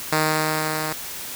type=tone with level ramp; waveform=5% pulse; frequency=155.56 Hz; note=D#3; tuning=in tune; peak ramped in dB=-6 to -14 dBFS; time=0.12-0.93 s; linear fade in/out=5 ms; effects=white hiss -33 dBFS RMS until 1.35 s